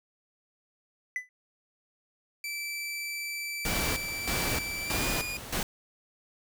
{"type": "tone with exponential decay", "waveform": "triangle", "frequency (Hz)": 2000, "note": "B6", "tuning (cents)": 21, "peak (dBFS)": -24, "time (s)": [1.16, 1.29], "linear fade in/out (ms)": 1, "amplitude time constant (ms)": 27}
{"type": "tone with pitch glide", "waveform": "sawtooth", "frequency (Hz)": [2325, 2443], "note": ["D7", "D#7"], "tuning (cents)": [-18, -32], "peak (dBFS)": -30, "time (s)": [2.44, 5.37], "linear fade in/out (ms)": 2, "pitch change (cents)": 86, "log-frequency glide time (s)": [4.84, 5.05]}
{"type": "noise with tremolo", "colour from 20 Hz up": "pink", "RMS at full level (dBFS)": -30, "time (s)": [3.65, 5.63], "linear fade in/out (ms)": 2, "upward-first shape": "square", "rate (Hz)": 1.6, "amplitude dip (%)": 75}
{"effects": []}